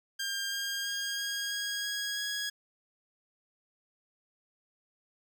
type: tone with pitch steps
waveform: 15% pulse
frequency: 1600 / 1610.2 / 1620.5 / 1630.8 / 1641.2 / 1651.6 / 1662.2 Hz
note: G6 / G6 / G#6 / G#6 / G#6 / G#6 / G#6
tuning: +35 / +46 / -43 / -32 / -21 / -10 / +1 cents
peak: -26 dBFS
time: 0.19-2.5 s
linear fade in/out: 10 ms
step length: 330 ms
effects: none